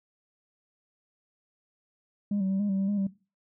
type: tone with pitch steps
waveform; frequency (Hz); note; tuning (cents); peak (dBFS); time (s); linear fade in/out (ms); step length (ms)
sine; 203.9 / 190.6 / 193.3 / 205.3 / 193 / 194.8 / 204.8 / 194.9; G#3 / G3 / G3 / G#3 / G3 / G3 / G#3 / G3; -32 / -48 / -24 / -20 / -27 / -11 / -24 / -10; -23; 2.31-3.07; 5; 95
effects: noise-tail reverb RT60 0.3 s tail -19 dB re dry + tanh soft clip ceiling -23 dBFS